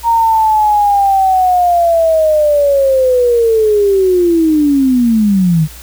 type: linear sweep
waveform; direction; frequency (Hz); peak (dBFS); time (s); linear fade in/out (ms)
sine; down; 934 to 150; -7; 0.03-5.68; 50
effects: added 60 Hz sine -33 dBFS peak until 5.82 s + white hiss -35 dBFS RMS until 5.82 s